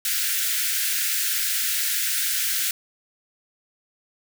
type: high-pass noise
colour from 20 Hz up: white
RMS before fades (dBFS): -24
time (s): 0.05-2.71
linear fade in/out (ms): 2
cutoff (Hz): 1400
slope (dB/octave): 96
effects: none